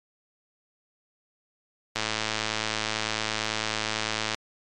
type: click train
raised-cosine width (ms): 0.2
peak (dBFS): -9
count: 261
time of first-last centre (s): 1.96-4.345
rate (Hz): 109
effects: MP3 64 kbps